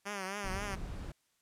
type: tone with vibrato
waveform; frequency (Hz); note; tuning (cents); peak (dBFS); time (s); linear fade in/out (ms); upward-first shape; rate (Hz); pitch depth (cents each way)
5% pulse; 196.6; G3; +5; -26; 0.05-0.76; 20; triangle; 3.8; 110
type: noise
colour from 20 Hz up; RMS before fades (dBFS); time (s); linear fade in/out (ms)
brown; -41; 0.44-1.12; 5
effects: white hiss -75 dBFS RMS until 1.41 s + low-pass 11000 Hz 12 dB/octave